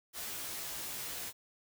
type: noise with comb filter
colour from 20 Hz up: white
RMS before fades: -41 dBFS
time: 0.13-1.33 s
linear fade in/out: 50 ms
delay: 16 ms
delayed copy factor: -0.9
effects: none